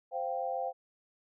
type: chord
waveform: sine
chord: C suspended fourth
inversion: none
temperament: just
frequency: 523.3 / 697.7 / 784.9 Hz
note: C5 / F5 / G5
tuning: 0 / -2 / +2 cents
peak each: -36 / -36 / -36 dBFS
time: 0.11-0.73 s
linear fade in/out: 50 ms
effects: none